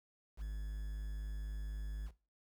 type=tone with quantisation; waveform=triangle; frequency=52 Hz; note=G#1; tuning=3 cents sharp; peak=-36 dBFS; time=0.37-2.11 s; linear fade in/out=50 ms; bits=10; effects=noise-tail reverb RT60 0.3 s tail -17 dB re dry